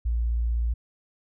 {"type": "tone", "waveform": "sine", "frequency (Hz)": 58, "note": "A#1", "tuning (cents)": -8, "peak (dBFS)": -22, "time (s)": [0.05, 0.74], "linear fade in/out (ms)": 10, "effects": []}